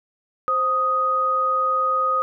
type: tone pair together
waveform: sine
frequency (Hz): 523.3 / 1247.5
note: C5 / D#6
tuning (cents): 0 / +4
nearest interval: octave + minor third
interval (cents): 1504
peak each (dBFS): -27 / -18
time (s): 0.48-2.22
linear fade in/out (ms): 0
effects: none